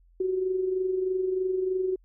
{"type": "tone with amplitude modulation", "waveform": "sine", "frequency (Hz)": 373.4, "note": "F#4", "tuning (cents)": 16, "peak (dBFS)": -22, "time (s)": [0.2, 1.96], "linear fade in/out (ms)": 5, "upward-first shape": "sine", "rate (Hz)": 23.2, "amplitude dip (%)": 50, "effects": ["added 43 Hz sine -56 dBFS peak until 2.04 s"]}